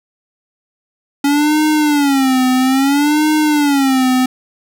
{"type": "tone with vibrato", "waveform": "square", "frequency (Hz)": 280.1, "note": "C#4", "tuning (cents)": 18, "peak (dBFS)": -11, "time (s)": [1.24, 4.26], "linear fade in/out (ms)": 5, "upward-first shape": "sine", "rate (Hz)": 0.6, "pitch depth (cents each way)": 160, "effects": []}